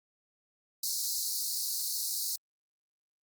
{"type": "high-pass noise", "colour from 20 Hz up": "pink", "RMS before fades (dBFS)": -33, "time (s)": [0.83, 2.36], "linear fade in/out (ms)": 5, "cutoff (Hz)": 4100, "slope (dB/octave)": 96, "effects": ["Opus 48 kbps"]}